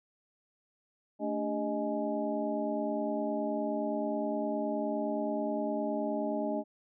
sine tone cluster, 220.9 / 290.5 / 398.5 / 620 / 839 Hz, A3 / D4 / G4 / D#5 / G#5, +7 / -19 / +28 / -6 / +17 cents, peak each -36 / -35 / -40 / -34 / -40 dBFS, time 1.19-6.64 s, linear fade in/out 50 ms, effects none

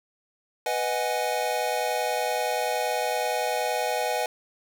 square chord, G# minor seventh, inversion first, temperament equal, 493.9 / 622.3 / 740 / 830.6 Hz, B4 / D#5 / F#5 / G#5, 0 / 0 / 0 / 0 cents, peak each -31 dBFS, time 0.66-4.26 s, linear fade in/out 2 ms, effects none

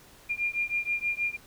sine beating tone pair, 2400 / 2406.3 Hz, D7 / D7, +37 / +41 cents, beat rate 6.3 Hz, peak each -30 dBFS, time 0.29-1.37 s, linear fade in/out 20 ms, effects pink hiss -54 dBFS RMS until 1.46 s

